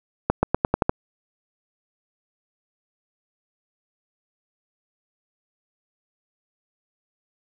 accelerating click train, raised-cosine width 1 ms, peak -3 dBFS, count 7, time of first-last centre 0.3-0.894 s, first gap 130 ms, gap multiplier 0.89, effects none

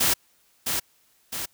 white noise with echo, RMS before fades -21 dBFS, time 0-0.14 s, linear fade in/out 10 ms, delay 660 ms, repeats 2, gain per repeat -5 dB, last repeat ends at 1.46 s, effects white hiss -63 dBFS RMS until 1.53 s

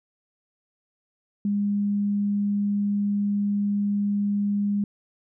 sine tone, 203.5 Hz, G#3, 35 cents flat, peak -21 dBFS, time 1.45-4.84 s, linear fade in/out 2 ms, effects none

